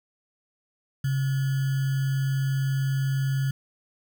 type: tone with sample-and-hold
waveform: sine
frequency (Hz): 135.4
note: C#3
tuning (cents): -40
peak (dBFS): -22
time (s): 1.04-3.51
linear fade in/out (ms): 5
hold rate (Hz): 1575
effects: none